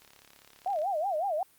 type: click train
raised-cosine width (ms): 0.2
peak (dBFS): -36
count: 29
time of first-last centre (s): 0.02-0.818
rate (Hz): 35.1
type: tone with vibrato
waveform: sine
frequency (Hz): 698.5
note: F5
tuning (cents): 0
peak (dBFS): -27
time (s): 0.66-1.43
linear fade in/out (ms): 2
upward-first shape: sine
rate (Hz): 5.4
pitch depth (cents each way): 260
effects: white hiss -62 dBFS RMS until 1.58 s + Opus 48 kbps